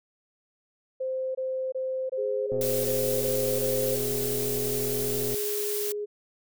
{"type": "tone bursts", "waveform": "sine", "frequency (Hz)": 521, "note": "C5", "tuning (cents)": -7, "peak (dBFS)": -27, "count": 8, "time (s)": [1, 3.961], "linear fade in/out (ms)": 10, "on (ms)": 350, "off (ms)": 23}
{"type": "tone", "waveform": "sine", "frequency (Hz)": 415.3, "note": "G#4", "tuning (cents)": 0, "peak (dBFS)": -29, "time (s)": [2.17, 6.06], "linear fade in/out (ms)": 20}
{"type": "click train", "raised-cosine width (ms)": 2, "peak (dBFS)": -24, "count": 354, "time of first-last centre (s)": [2.52, 5.344], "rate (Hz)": 125}
{"type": "noise", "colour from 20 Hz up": "blue", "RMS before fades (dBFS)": -32, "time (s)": [2.61, 5.92], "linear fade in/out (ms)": 2}
{"effects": []}